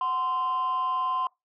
sine tone pair together, 740 / 1038.4 Hz, F#5 / C6, 0 / -13 cents, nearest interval tritone, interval 587 cents, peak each -32 / -23 dBFS, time 0.01-1.27 s, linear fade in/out 2 ms, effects noise-tail reverb RT60 0.2 s tail -25 dB re dry + tanh soft clip ceiling -22 dBFS

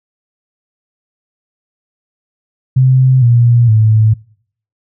sine tone with pitch steps, 130 / 119.21 / 109.32 Hz, C3 / A#2 / A2, -11 / +39 / -11 cents, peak -5 dBFS, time 2.76-4.14 s, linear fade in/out 10 ms, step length 460 ms, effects noise-tail reverb RT60 0.6 s tail -25 dB re dry

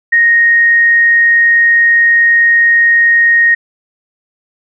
sine tone, 1864.7 Hz, A#6, in tune, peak -5 dBFS, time 0.12-3.55 s, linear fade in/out 10 ms, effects none

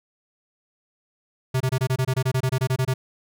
square tone bursts, 130 Hz, C3, 11 cents flat, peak -20 dBFS, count 16, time 1.54-2.94 s, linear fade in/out 10 ms, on 65 ms, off 24 ms, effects none

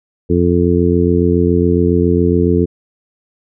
harmonic tone, 87.2 Hz, F2, 2 cents flat, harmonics 1 / 2 / 3 / 4 / 5, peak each -16 / -16 / -16 / -16 / -16 dBFS, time 0.29-2.66 s, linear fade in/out 20 ms, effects none

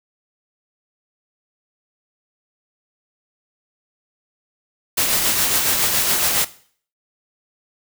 white noise with tremolo, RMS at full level -17 dBFS, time 4.97-6.45 s, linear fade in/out 10 ms, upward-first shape sine, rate 7.2 Hz, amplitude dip 35%, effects noise-tail reverb RT60 0.5 s tail -17 dB re dry

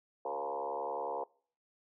sine tone with frequency modulation, 698.5 Hz, F5, in tune, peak -34 dBFS, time 0.25-1.24 s, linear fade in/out 5 ms, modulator 70.8 Hz, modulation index 4, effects noise-tail reverb RT60 0.5 s tail -24 dB re dry

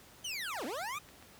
25% pulse linear two-way sweep, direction down then up, 3140 to 220 to 1256 Hz, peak -33 dBFS, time 0.24-0.99 s, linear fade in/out 10 ms, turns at 0.65 s
click train, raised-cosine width 0.3 ms, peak -38 dBFS, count 6, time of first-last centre 0.54-1.226 s, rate 7.29 Hz
effects pink hiss -57 dBFS RMS until 1.39 s + high-pass 60 Hz 12 dB/octave

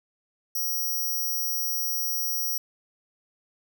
5% pulse tone, 5700 Hz, F8, 34 cents sharp, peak -20 dBFS, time 0.55-2.58 s, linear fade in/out 5 ms, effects none

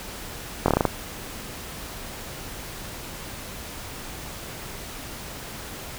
slowing click train, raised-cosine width 1 ms, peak -4 dBFS, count 7, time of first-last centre 0.66-0.853 s, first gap 22 ms, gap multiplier 1.15, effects pink hiss -37 dBFS RMS until 5.98 s

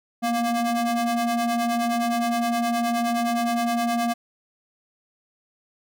square ring-modulated tone, 233.1 Hz, A#3, in tune, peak -19 dBFS, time 0.22-4.14 s, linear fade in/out 20 ms, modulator 471 Hz, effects none

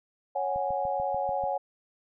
sine chord, C# suspended fourth, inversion none, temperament equal, 554.4 / 740 / 830.6 Hz, C#5 / F#5 / G#5, 0 / 0 / 0 cents, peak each -31 dBFS, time 0.35-1.58 s, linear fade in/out 10 ms
click train, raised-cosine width 5 ms, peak -32 dBFS, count 7, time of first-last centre 0.56-1.438 s, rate 6.83 Hz
effects none

